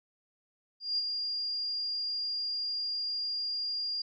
sine tone with ADSR envelope, 4811 Hz, D8, 41 cents sharp, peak -26 dBFS, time 0.8-4.02 s, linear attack 180 ms, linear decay 28 ms, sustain -5 dB, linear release 5 ms, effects none

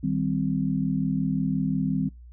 sine chord, C minor, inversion first, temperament equal with one note detuned, 156.1 / 196 / 261.6 Hz, Eb3 / G3 / C4, +6 / 0 / 0 cents, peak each -27 dBFS, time 0.03-2.09 s, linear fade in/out 10 ms, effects noise-tail reverb RT60 0.2 s tail -24 dB re dry + added 60 Hz sine -43 dBFS peak until 2.32 s

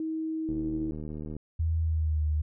sine tone, 318.4 Hz, D#4, 40 cents sharp, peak -29 dBFS, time 0-0.91 s, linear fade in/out 2 ms
click train, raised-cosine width 3 ms, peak -26 dBFS, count 68, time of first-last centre 0.49-1.366 s, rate 76.5 Hz
sine tone with pitch glide, 81.2 to 76.2 Hz, E2 to D#2, -26 to -36 cents, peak -24 dBFS, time 1.59-2.42 s, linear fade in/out 10 ms, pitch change -110 cents, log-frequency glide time 1.81-2.24 s
effects none

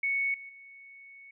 sine tone with level steps, 2217 Hz, C#7, in tune, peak -26 / -42 / -48 dBFS, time 0.03-1.31 s, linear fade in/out 5 ms, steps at 0.34 / 0.49 s, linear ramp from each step 2 ms, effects none

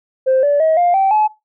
sine tone with pitch steps, 523.3 / 577.3 / 636.9 / 702.6 / 775.1 / 855 Hz, C5 / D5 / D#5 / F5 / G5 / A5, 0 / -30 / +40 / +10 / -20 / -50 cents, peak -9 dBFS, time 0.26-1.28 s, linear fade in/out 20 ms, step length 170 ms, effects noise-tail reverb RT60 0.2 s tail -18 dB re dry + tanh soft clip ceiling -7 dBFS

